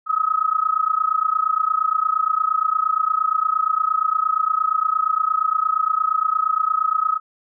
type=tone with amplitude modulation; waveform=sine; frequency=1274 Hz; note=D#6; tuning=41 cents sharp; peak=-13 dBFS; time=0.06-7.2 s; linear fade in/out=50 ms; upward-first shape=sine; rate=28.6 Hz; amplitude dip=90%; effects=none